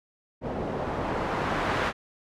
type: noise with low-pass filter sweep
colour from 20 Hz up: white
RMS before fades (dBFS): -29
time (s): 0.41-1.93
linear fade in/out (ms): 50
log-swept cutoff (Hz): 500 to 1600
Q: 0.88
effects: none